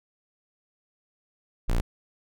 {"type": "tone", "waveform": "square", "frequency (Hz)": 29.25, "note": "A#0", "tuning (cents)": 7, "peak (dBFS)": -22, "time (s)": [1.68, 1.81], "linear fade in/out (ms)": 10, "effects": []}